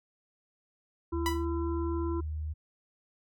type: harmonic tone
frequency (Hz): 337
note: E4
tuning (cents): +38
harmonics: 1 / 3 / 4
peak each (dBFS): -31 / -41 / -49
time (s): 1.12-2.21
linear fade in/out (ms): 10
type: tone with pitch glide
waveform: sine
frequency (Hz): 75.6 to 76.97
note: D#2 to D#2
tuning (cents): -49 to -18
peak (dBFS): -32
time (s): 1.12-2.54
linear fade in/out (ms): 20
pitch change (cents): +31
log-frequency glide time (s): 1.79-2.22
type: tone with exponential decay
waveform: sawtooth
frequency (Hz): 987.8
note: B5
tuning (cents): 0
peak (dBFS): -22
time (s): 1.26-1.45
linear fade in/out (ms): 1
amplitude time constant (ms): 41
effects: none